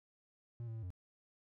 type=tone with pitch steps; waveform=triangle; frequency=118 / 112.7 / 112 / 90.5 Hz; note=A#2 / A2 / A2 / F#2; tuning=+22 / +42 / +31 / -38 cents; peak=-39 dBFS; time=0.6-0.904 s; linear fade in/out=0 ms; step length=76 ms; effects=none

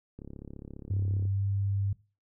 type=click train; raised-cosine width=3 ms; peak=-30 dBFS; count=38; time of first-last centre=0.19-1.253 s; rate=34.8 Hz
type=tone with pitch glide; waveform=sine; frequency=97.6 to 99.08 Hz; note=G2 to G2; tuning=-7 to +19 cents; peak=-26 dBFS; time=0.9-1.93 s; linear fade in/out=5 ms; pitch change=+26 cents; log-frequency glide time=1.26-1.45 s
effects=noise-tail reverb RT60 0.3 s tail -19 dB re dry

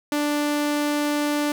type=tone; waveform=sawtooth; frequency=294.1 Hz; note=D4; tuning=3 cents sharp; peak=-17 dBFS; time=0.12-1.52 s; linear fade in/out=2 ms; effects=none

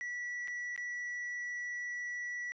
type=tone with dropouts; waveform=triangle; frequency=1949 Hz; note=B6; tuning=23 cents flat; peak=-35 dBFS; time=0.01-2.52 s; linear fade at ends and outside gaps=0 ms; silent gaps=0.475-0.481 / 0.762-0.777 s; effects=resampled to 16000 Hz

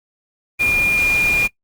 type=tone in noise; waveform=sine; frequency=2417 Hz; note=D7; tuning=49 cents sharp; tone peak=-13 dBFS; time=0.59-1.48 s; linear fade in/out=20 ms; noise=pink; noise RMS=-27 dBFS; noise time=0.59-1.48 s; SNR=+11 dB; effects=noise-tail reverb RT60 0.1 s tail -20 dB re dry + Opus 32 kbps

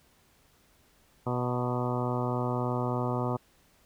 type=harmonic tone with a mistuned harmonic; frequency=123.4 Hz; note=B2; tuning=1 cent flat; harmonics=1 / 2 / 3 / 4 / 5 / 6 / 7 / 8 / 9 / 10; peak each=-31 / -34 / -36 / -37 / -38 / -39 / -39 / -40 / -41 / -41 dBFS; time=1.26-3.37 s; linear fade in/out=10 ms; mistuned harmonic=7; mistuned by=+37 cents; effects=pink hiss -64 dBFS RMS until 3.85 s

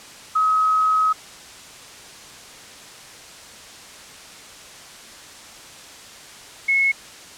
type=tone pair in turn; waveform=sine; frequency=1273 / 2185 Hz; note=D#6 / C#7; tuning=+39 / -26 cents; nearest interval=major sixth; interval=935 cents; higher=second; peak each=-15 dBFS; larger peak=neither; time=0.35-1.13 / 6.68-6.92 s; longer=first; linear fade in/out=10 ms; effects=white hiss -41 dBFS RMS until 7.37 s + low-pass 8000 Hz 12 dB/octave

